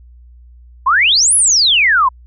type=exponential two-way sweep; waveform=sine; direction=up then down; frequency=974 to 11000 to 974 Hz; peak=-8 dBFS; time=0.86-2.09 s; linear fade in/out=10 ms; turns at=1.35 s; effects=added 60 Hz sine -38 dBFS peak until 2.26 s